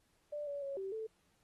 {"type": "tone with pitch steps", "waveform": "sine", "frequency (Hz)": [590, 570, 553, 386.2, 440.6], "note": ["D5", "C#5", "C#5", "G4", "A4"], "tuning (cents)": [8, 48, -4, -26, 2], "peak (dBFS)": -38, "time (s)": [0.32, 1.07], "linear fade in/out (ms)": 10, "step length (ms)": 150, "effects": ["pink hiss -75 dBFS RMS until 1.43 s", "AAC 32 kbps"]}